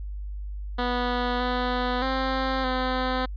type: tone with pitch steps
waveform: 10% pulse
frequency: 245.7 / 248.7 / 263.3 / 256.4 Hz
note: B3 / B3 / C4 / C4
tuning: -9 / +12 / +11 / -35 cents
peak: -16 dBFS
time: 0.78-3.26 s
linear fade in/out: 10 ms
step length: 620 ms
effects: added 50 Hz sine -31 dBFS peak until 3.36 s + resampled to 11025 Hz